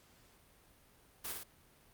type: noise with echo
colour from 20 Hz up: white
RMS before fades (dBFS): -41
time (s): 1.24-1.33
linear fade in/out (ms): 10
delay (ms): 53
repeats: 2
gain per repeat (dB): -3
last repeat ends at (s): 1.436
effects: pink hiss -65 dBFS RMS until 1.93 s + Opus 48 kbps